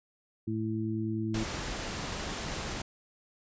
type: harmonic tone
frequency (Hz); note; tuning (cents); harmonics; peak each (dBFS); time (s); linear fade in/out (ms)
109.9; A2; -2; 1 / 2 / 3; -34 / -34 / -34; 0.47-1.44; 10
type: noise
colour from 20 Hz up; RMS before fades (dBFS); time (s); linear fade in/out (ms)
pink; -36; 1.34-2.82; 5
effects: resampled to 16000 Hz